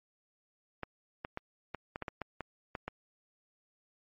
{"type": "clicks", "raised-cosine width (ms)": 0.5, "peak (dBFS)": -22, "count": 11, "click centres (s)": [0.833, 1.249, 1.374, 1.747, 1.959, 2.023, 2.082, 2.217, 2.407, 2.752, 2.88], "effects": ["MP3 32 kbps"]}